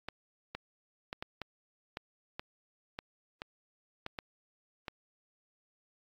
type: clicks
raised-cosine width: 0.3 ms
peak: -22 dBFS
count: 12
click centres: 0.086 / 0.55 / 1.129 / 1.225 / 1.417 / 1.971 / 2.395 / 2.989 / 3.419 / 4.064 / 4.188 / 4.882 s
effects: AAC 32 kbps